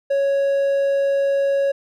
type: tone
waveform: triangle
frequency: 554.4 Hz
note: C#5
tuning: in tune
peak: -14 dBFS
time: 0.1-1.72 s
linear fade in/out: 10 ms
effects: none